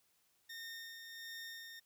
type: tone with tremolo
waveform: 20% pulse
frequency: 1831 Hz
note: A#6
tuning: 32 cents flat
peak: -40 dBFS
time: 0.49-1.8 s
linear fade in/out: 10 ms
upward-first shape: sine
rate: 1.4 Hz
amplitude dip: 40%
effects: white hiss -75 dBFS RMS until 1.85 s